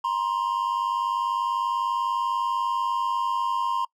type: tone pair together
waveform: triangle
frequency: 948 / 1048.1 Hz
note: A#5 / C6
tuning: +29 / +3 cents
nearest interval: major second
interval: 174 cents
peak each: -24 dBFS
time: 0.04-3.85 s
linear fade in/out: 5 ms
effects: noise-tail reverb RT60 0.1 s tail -24 dB re dry